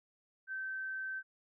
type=tone; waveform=sine; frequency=1546 Hz; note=G6; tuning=24 cents flat; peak=-37 dBFS; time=0.47-1.23 s; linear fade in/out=50 ms; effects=none